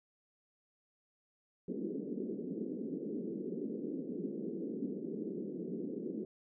pink band-pass noise, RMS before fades -40 dBFS, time 1.68-6.25 s, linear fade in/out 2 ms, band 190 to 440 Hz, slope 48 dB/octave, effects none

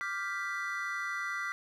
triangle chord, G dominant seventh, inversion second, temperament equal, 1174.7 / 1396.9 / 1568 / 1975.5 Hz, D6 / F6 / G6 / B6, 0 / 0 / 0 / 0 cents, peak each -38 / -37 / -40 / -35 dBFS, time 0.01-1.52 s, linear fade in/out 0 ms, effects none

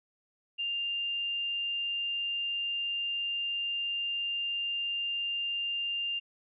sine tone, 2797 Hz, F7, 2 cents sharp, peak -30 dBFS, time 0.58-6.2 s, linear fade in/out 20 ms, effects none

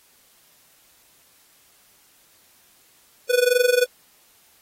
square tone with amplitude modulation, 493.9 Hz, B4, in tune, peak -13 dBFS, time 3.29-3.86 s, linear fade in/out 20 ms, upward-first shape sine, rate 22.8 Hz, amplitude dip 85%, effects white hiss -57 dBFS RMS until 4.61 s + AAC 48 kbps

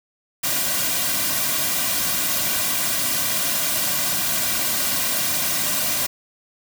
white noise with comb filter, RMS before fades -22 dBFS, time 0.43-6.07 s, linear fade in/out 10 ms, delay 2.3 ms, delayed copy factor -0.7, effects none

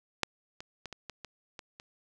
clicks, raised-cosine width 0.2 ms, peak -9 / -25 / -23 / -24 / -23 / -25 / -25 / -29 dBFS, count 8, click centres 0.233 / 0.605 / 0.857 / 0.927 / 1.097 / 1.247 / 1.592 / 1.799 s, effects none

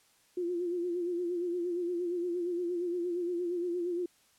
sine tone with vibrato, 350.5 Hz, F4, 6 cents sharp, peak -30 dBFS, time 0.37-4.06 s, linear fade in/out 5 ms, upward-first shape sine, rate 8.6 Hz, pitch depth 55 cents each way, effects white hiss -66 dBFS RMS until 4.38 s + low-pass 11000 Hz 12 dB/octave

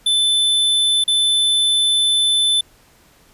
square tone with dropouts, 3520 Hz, A7, in tune, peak -14 dBFS, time 0.06-2.61 s, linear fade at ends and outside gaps 5 ms, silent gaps 1.04-1.078 s, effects pink hiss -52 dBFS RMS until 3.33 s + resampled to 32000 Hz

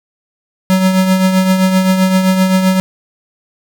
square tone with tremolo, 187.6 Hz, F#3, 24 cents sharp, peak -7 dBFS, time 0.7-2.8 s, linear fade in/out 0 ms, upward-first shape triangle, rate 7.7 Hz, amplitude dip 55%, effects none

